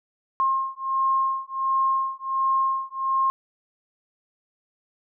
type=beating tone pair; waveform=sine; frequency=1067 / 1068.4 Hz; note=C6 / C6; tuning=+34 / +36 cents; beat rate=1.4 Hz; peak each=-24 dBFS; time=0.4-3.3 s; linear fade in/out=0 ms; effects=none